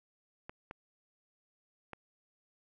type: clicks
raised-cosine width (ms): 0.5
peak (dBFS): -28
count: 3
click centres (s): 0.495 / 0.711 / 1.933
effects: none